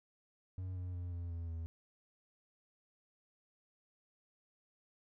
triangle tone with pitch steps, 92.6 / 90.43 / 88.32 / 86.25 / 84.23 / 82.26 Hz, F#2 / F#2 / F2 / F2 / E2 / E2, +2 / -39 / +20 / -21 / +38 / -3 cents, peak -37 dBFS, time 0.58-1.66 s, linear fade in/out 0 ms, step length 180 ms, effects none

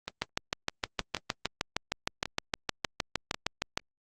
two click trains, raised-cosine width 0.2 ms, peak -16 / -10 dBFS, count 4 / 24, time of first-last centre 0.08-3.344 / 0.22-3.775 s, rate 0.919 / 6.47 Hz, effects Opus 24 kbps

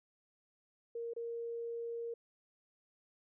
sine tone with dropouts, 466.2 Hz, A#4, in tune, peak -38 dBFS, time 0.95-2.14 s, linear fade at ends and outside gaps 5 ms, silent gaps 1.136-1.163 s, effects none

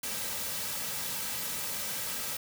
white noise with comb filter, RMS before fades -35 dBFS, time 0.03-2.37 s, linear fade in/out 5 ms, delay 2.8 ms, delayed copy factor -0.6, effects none

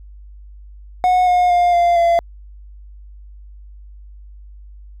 triangle tone with pitch steps, 730 / 717.9 / 705.9 / 694.2 / 682.7 Hz, F#5 / F5 / F5 / F5 / F5, -24 / +48 / +18 / -11 / -40 cents, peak -9 dBFS, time 1.04-2.19 s, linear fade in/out 0 ms, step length 230 ms, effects added 50 Hz sine -36 dBFS peak until 5 s

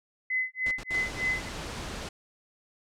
sine tone with tremolo, 2031 Hz, B6, 48 cents sharp, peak -24 dBFS, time 0.3-1.49 s, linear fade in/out 5 ms, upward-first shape sine, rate 3.3 Hz, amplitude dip 100%
pink noise bursts, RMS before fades -40 dBFS, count 3, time 0.66-0.956 s, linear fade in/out 2 ms, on 52 ms, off 70 ms
pink noise, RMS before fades -37 dBFS, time 0.94-2.09 s, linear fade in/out 5 ms
effects low-pass 7000 Hz 12 dB/octave

